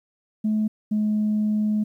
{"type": "tone pair in turn", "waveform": "sine", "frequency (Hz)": [215.1, 212.4], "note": ["A3", "G#3"], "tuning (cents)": [-39, 39], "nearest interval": "unison", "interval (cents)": 22, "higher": "first", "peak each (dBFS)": -18, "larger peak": "neither", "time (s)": [[0.44, 0.68], [0.91, 1.84]], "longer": "second", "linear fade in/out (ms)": 10, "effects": ["tanh soft clip ceiling -16 dBFS", "10-bit"]}